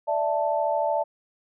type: chord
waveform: sine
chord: D suspended second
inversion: none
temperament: just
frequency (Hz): 587.3 / 660.7 / 881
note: D5 / E5 / A5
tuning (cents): 0 / +4 / +2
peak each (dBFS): -26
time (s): 0.07-1.04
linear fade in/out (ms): 20
effects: none